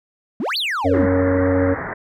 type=exponential two-way sweep; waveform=triangle; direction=up then down; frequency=187.6 to 4718 to 187.6 Hz; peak=-18 dBFS; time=0.4-1.06 s; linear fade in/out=2 ms; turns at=0.57 s
type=harmonic tone; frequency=92.5 Hz; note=F#2; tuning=in tune; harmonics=1 / 3 / 5 / 6; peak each=-21 / -18 / -22 / -20 dBFS; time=0.84-1.75 s; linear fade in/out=20 ms
type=low-pass noise; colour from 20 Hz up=white; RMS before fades=-28 dBFS; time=0.93-1.94 s; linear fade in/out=10 ms; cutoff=2000 Hz; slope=96 dB/octave
effects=none